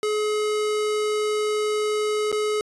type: tone with dropouts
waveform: square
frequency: 424.3 Hz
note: G#4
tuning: 37 cents sharp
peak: -22 dBFS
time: 0.03-2.61 s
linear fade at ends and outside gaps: 1 ms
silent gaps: 2.317-2.326 s
effects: resampled to 24000 Hz